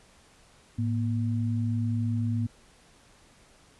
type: tone pair together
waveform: sine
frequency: 108.3 / 238 Hz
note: A2 / A#3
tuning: -27 / +36 cents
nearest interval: octave + major second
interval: 1363 cents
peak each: -26 / -30 dBFS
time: 0.78-2.47 s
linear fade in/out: 10 ms
effects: pink hiss -58 dBFS RMS until 3.79 s + resampled to 24000 Hz